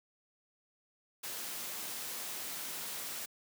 white noise, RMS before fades -41 dBFS, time 1.23-3.26 s, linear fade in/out 10 ms, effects high-pass 150 Hz 12 dB/octave

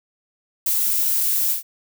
violet noise with ADSR envelope, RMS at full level -18 dBFS, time 0.66-1.63 s, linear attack 6 ms, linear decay 6 ms, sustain -2 dB, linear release 120 ms, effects none

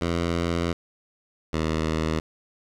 10% pulse tone pair in turn, 85.1 / 79.28 Hz, F2 / D#2, -44 / +33 cents, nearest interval minor second, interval 123 cents, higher first, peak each -15 dBFS, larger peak neither, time 0.01-0.73 / 1.53-2.2 s, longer first, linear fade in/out 5 ms, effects low-pass 6000 Hz 12 dB/octave + 9-bit

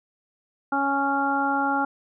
harmonic tone, 277.6 Hz, C#4, 3 cents sharp, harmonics 1 / 2 / 3 / 4 / 5, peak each -27 / -34 / -24 / -33 / -26 dBFS, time 0.72-1.85 s, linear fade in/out 5 ms, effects none

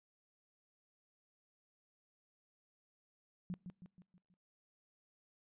sine tone with echo, 179.8 Hz, F#3, 49 cents flat, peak -38 dBFS, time 3.5-3.54 s, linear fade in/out 0 ms, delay 160 ms, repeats 5, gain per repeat -6 dB, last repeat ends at 4.34 s, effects noise-tail reverb RT60 0.7 s tail -26 dB re dry + resampled to 8000 Hz

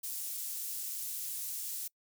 pink high-pass noise, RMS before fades -39 dBFS, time 0.03-1.88 s, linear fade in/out 10 ms, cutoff 9300 Hz, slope 12 dB/octave, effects noise-tail reverb RT60 0.1 s tail -25 dB re dry

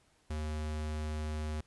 square tone, 76.7 Hz, D#2, 24 cents flat, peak -35 dBFS, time 0.3-1.61 s, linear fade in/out 5 ms, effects pink hiss -69 dBFS RMS until 1.66 s + resampled to 24000 Hz

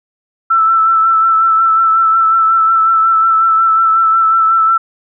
sine tone with vibrato, 1328 Hz, E6, 12 cents sharp, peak -7 dBFS, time 0.5-4.78 s, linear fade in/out 10 ms, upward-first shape sine, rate 5.5 Hz, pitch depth 25 cents each way, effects none

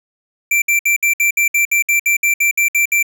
square tone bursts, 2349 Hz, D7, in tune, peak -12 dBFS, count 15, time 0.51-3.028 s, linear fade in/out 5 ms, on 110 ms, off 62 ms, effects none

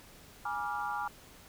sine chord, G# diminished seventh, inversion none, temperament equal with one note detuned, 830.6 / 963.5 / 1174.7 / 1396.9 Hz, G#5 / B5 / D6 / F6, 0 / -43 / 0 / 0 cents, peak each -36 / -40 / -39 / -39 dBFS, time 0.45-1.08 s, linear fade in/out 5 ms, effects pink hiss -55 dBFS RMS until 1.48 s

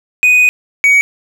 triangle tone pair in turn, 2489 / 2252 Hz, D#7 / C#7, 0 / +27 cents, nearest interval major second, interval 173 cents, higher first, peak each -4 dBFS, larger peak neither, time 0.23-0.49 / 0.84-1.01 s, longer first, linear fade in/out 0 ms, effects none

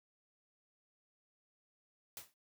white noise with exponential decay, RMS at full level -43 dBFS, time 2.17-2.34 s, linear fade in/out 1 ms, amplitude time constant 35 ms, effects noise-tail reverb RT60 0.1 s tail -19 dB re dry

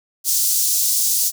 pink high-pass noise, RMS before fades -18 dBFS, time 0.24-1.32 s, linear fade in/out 50 ms, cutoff 5400 Hz, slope 24 dB/octave, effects none

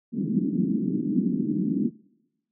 pink band-pass noise, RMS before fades -25 dBFS, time 0.12-1.91 s, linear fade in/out 50 ms, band 170 to 320 Hz, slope 48 dB/octave, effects noise-tail reverb RT60 1.0 s tail -25 dB re dry

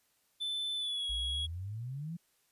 triangle tone with pitch glide, 3520 to 3326 Hz, A7 to G#7, 0 to +2 cents, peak -32 dBFS, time 0.4-1.47 s, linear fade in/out 20 ms, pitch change -98 cents, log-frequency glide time 0.76-1.06 s
sine exponential sweep, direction up, 51.8 to 174.61 Hz, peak -37 dBFS, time 1.09-2.17 s, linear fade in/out 10 ms
effects white hiss -73 dBFS RMS until 2.51 s + resampled to 32000 Hz

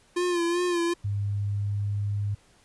square tone with vibrato, 348.2 Hz, F4, 5 cents flat, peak -24 dBFS, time 0.16-0.94 s, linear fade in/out 10 ms, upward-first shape sine, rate 2.6 Hz, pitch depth 49 cents each way
sine tone with pitch glide, 101.3 to 102.12 Hz, G#2 to G#2, -43 to -29 cents, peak -25 dBFS, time 1.04-2.35 s, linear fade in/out 10 ms, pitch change +14 cents, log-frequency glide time 1.19-2.07 s
effects pink hiss -60 dBFS RMS until 2.64 s + resampled to 24000 Hz

